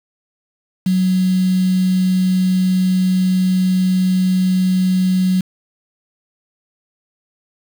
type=tone with quantisation; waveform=sine; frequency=185.2 Hz; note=F#3; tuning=2 cents sharp; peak=-12 dBFS; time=0.86-5.41 s; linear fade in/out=5 ms; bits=5; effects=none